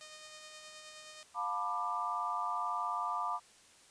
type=tone with tremolo; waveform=5% pulse; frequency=616 Hz; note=D#5; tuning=17 cents flat; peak=-37 dBFS; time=0.01-1.23 s; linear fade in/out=0 ms; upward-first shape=sine; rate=9.5 Hz; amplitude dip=30%
type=chord; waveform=sine; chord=B half-diminished seventh; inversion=second; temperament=just; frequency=711.2 / 889 / 987.8 / 1185.3 Hz; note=F5 / A5 / B5 / D6; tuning=+31 / +18 / 0 / +16 cents; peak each=-41 / -41 / -38 / -36 dBFS; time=1.34-3.4 s; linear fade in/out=50 ms
effects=white hiss -61 dBFS RMS until 3.9 s + resampled to 22050 Hz